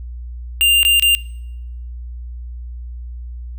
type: tone with dropouts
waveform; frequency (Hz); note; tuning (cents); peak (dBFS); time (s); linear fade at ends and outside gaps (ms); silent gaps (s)
square; 2794; F7; 0; -11; 0.61-1.15; 0; 0.831-0.85 / 0.997-1.024
effects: noise-tail reverb RT60 0.8 s tail -22 dB re dry + added 60 Hz sine -27 dBFS peak until 3.58 s